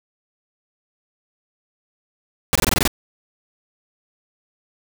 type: noise bursts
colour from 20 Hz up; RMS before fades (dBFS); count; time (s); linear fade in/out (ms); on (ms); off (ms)
pink; -17; 8; 2.53-2.876; 0; 24; 22
effects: none